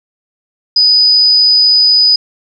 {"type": "tone", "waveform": "sine", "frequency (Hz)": 4978, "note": "D#8", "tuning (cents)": 0, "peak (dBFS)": -5, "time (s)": [0.76, 2.16], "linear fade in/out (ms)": 5, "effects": []}